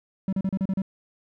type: tone bursts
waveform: triangle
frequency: 191.8 Hz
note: G3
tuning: 37 cents flat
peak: -20 dBFS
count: 7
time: 0.28-0.819 s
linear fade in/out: 2 ms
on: 47 ms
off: 35 ms
effects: none